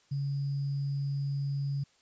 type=tone with sample-and-hold; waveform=sine; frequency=140 Hz; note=C#3; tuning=18 cents sharp; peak=-29 dBFS; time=0.11-1.84 s; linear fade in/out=10 ms; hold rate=4900 Hz; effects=white hiss -66 dBFS RMS until 2.01 s + resampled to 16000 Hz